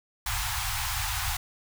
pink band-stop noise, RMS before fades -30 dBFS, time 0.26-1.37 s, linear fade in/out 5 ms, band 120 to 730 Hz, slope 96 dB/octave, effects none

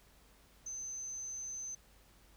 sine tone, 6170 Hz, G8, 28 cents flat, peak -40 dBFS, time 0.66-1.75 s, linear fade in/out 5 ms, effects added 50 Hz sine -65 dBFS peak until 2.36 s + pink hiss -65 dBFS RMS until 2.36 s

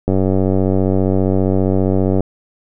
click train, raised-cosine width 2 ms, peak -3 dBFS, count 203, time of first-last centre 0.08-2.206 s, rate 95 Hz, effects none

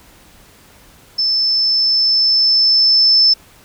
sine tone with level ramp, 5274 Hz, E8, in tune, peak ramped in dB -13 to -7 dBFS, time 1.18-3.34 s, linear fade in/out 10 ms, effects pink hiss -46 dBFS RMS until 3.64 s

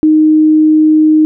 sine tone, 309.9 Hz, D#4, 7 cents flat, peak -4 dBFS, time 0.03-1.25 s, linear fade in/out 0 ms, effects none

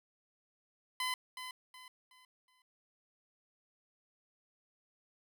15% pulse tone with echo, 1016 Hz, B5, 49 cents sharp, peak -27 dBFS, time 1-1.14 s, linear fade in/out 2 ms, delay 370 ms, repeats 4, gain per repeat -9 dB, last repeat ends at 2.62 s, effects none

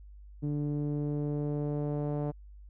sawtooth tone with low-pass filter sweep, 146.83 Hz, D3, in tune, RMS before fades -32 dBFS, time 0.42-2.32 s, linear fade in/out 20 ms, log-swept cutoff 300 to 650 Hz, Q 1.6, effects added 50 Hz sine -47 dBFS peak until 2.69 s

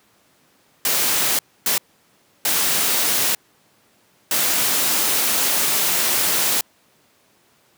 white noise bursts at uneven times, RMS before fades -19 dBFS, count 4, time 0.85-1.39 / 1.66-1.78 / 2.45-3.35 / 4.31-6.61 s, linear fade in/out 2 ms, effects pink hiss -58 dBFS RMS until 7.77 s + high-pass 150 Hz 12 dB/octave

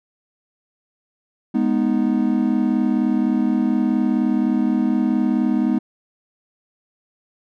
triangle chord, G# minor, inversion none, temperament equal, 207.7 / 246.9 / 311.1 Hz, G#3 / B3 / D#4, 0 / 0 / 0 cents, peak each -19 / -17 / -20 dBFS, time 1.54-5.79 s, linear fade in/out 10 ms, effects none

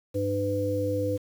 harmonic tone, 100.3 Hz, G2, 40 cents sharp, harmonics 1 / 3 / 5, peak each -30 / -31 / -27 dBFS, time 0.14-1.18 s, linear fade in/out 20 ms, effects 8-bit

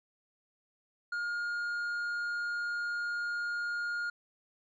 sine tone with tanh clipping, 1421 Hz, F6, 30 cents sharp, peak -33 dBFS, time 1.12-4.1 s, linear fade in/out 5 ms, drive 5 dB, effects none

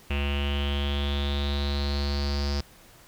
square tone with low-pass filter sweep, 71.1 Hz, C#2, 45 cents sharp, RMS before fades -27 dBFS, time 0.1-2.61 s, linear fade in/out 5 ms, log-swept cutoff 2700 to 5000 Hz, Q 8.4, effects pink hiss -53 dBFS RMS until 3.07 s

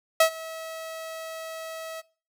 sawtooth tone with ADSR envelope, 646 Hz, E5, 35 cents flat, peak -10 dBFS, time 0.2-2.02 s, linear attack 5 ms, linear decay 91 ms, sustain -21 dB, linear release 26 ms, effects noise-tail reverb RT60 0.4 s tail -22 dB re dry

